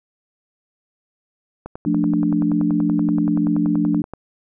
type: click train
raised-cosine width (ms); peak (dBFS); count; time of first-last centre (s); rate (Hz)
1; -17; 27; 1.66-4.136; 10.5
type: chord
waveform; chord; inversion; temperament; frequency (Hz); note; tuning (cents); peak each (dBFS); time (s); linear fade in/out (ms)
sine; D minor; first; equal; 174.61 / 220 / 293.7; F3 / A3 / D4; 0 / 0 / 0; -21 / -21 / -18; 1.86-4.02; 5
effects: none